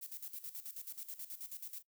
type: noise with tremolo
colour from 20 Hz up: violet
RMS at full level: -45 dBFS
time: 0.01-1.83 s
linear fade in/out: 20 ms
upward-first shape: square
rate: 9.3 Hz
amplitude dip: 75%
effects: noise-tail reverb RT60 0.1 s tail -21 dB re dry